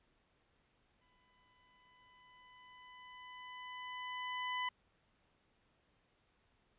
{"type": "tone with exponential growth", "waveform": "20% pulse", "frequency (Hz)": 1000, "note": "B5", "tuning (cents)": 21, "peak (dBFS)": -30, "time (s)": [1.01, 4.69], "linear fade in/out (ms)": 5, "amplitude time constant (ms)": 800, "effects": ["pink hiss -75 dBFS RMS until 6.78 s", "resampled to 8000 Hz"]}